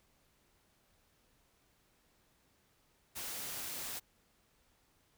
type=noise; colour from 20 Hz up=white; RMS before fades=-42 dBFS; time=3.15-4 s; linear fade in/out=20 ms; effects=pink hiss -72 dBFS RMS until 5.17 s